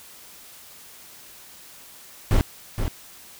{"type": "noise with echo", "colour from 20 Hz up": "brown", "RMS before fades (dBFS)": -17, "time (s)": [2.31, 2.41], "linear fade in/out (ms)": 0, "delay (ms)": 470, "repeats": 1, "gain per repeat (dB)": -7, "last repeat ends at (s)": 2.88, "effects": ["white hiss -46 dBFS RMS until 3.39 s"]}